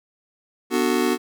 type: chord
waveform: square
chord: B minor seventh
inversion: none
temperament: just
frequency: 246.9 / 296.3 / 370.4 / 444.5 Hz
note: B3 / D4 / F#4 / A4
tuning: 0 / +15 / +2 / +18 cents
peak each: -24 / -26 / -23 / -28 dBFS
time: 0.7-1.18 s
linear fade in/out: 50 ms
effects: none